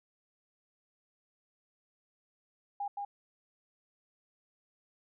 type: tone with echo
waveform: sine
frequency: 810 Hz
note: G#5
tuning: 43 cents flat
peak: -33 dBFS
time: 2.8-2.88 s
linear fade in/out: 5 ms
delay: 170 ms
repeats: 1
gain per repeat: -2 dB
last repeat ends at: 3.05 s
effects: none